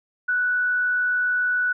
sine tone with frequency modulation, 1480 Hz, F#6, in tune, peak -19 dBFS, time 0.28-1.73 s, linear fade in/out 10 ms, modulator 66.9 Hz, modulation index 0.22, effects none

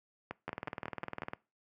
two click trains, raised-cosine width 0.5 ms, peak -22 / -23 dBFS, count 18 / 6, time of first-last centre 0.48-1.334 / 0.31-1.221 s, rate 19.9 / 5.49 Hz, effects noise-tail reverb RT60 0.3 s tail -23 dB re dry + high-pass 100 Hz 12 dB/octave

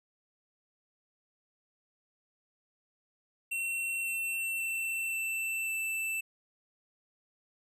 square tone with pitch steps, 2717 / 2701 / 2686 / 2670 / 2655 Hz, F7 / E7 / E7 / E7 / E7, -48 / +42 / +32 / +22 / +12 cents, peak -32 dBFS, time 3.51-6.21 s, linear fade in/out 10 ms, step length 540 ms, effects none

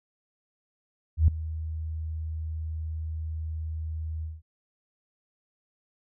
sine tone with ADSR envelope, 79.3 Hz, D#2, 33 cents sharp, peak -13 dBFS, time 1.17-4.42 s, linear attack 110 ms, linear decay 3 ms, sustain -17 dB, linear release 190 ms, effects none

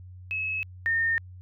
sine tone pair in turn, 2581 / 1825 Hz, E7 / A#6, -37 / -37 cents, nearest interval tritone, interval 600 cents, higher first, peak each -27 / -22 dBFS, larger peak second, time 0.31-0.63 / 0.86-1.18 s, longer neither, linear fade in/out 0 ms, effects added 91 Hz sine -42 dBFS peak until 1.41 s

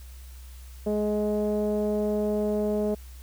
sawtooth tone with low-pass filter, 210 Hz, G#3, 19 cents sharp, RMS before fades -26 dBFS, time 0.86-2.95 s, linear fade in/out 10 ms, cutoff 540 Hz, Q 6.5, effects added 63 Hz sine -41 dBFS peak until 3.22 s + white hiss -54 dBFS RMS until 3.22 s

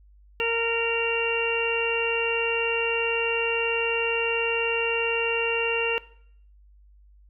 harmonic tone, 461.5 Hz, A#4, 17 cents flat, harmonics 1 / 2 / 3 / 4 / 5 / 6, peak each -26 / -34 / -35 / -36 / -36 / -25 dBFS, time 0.4-5.98 s, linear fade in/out 0 ms, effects noise-tail reverb RT60 0.6 s tail -18 dB re dry + added 50 Hz sine -51 dBFS peak until 7.29 s

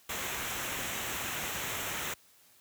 pink noise with comb filter, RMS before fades -36 dBFS, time 0.09-2.14 s, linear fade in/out 5 ms, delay 0.21 ms, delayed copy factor -0.6, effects white hiss -62 dBFS RMS until 2.6 s + high-pass 60 Hz 12 dB/octave

